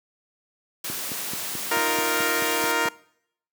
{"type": "noise", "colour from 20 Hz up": "white", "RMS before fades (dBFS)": -31, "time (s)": [0.84, 2.72], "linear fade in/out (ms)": 5}
{"type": "click train", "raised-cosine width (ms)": 3, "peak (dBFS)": -20, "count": 10, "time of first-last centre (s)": [0.9, 2.857], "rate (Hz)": 4.6}
{"type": "chord", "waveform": "10% pulse", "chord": "Eb suspended second", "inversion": "none", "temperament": "equal", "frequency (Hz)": [311.1, 349.2, 466.2], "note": ["Eb4", "F4", "Bb4"], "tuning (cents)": [0, 0, 0], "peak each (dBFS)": [-21, -20, -16], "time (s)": [1.71, 2.89], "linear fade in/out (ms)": 5}
{"effects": ["noise-tail reverb RT60 0.7 s tail -22 dB re dry", "high-pass 150 Hz 12 dB/octave"]}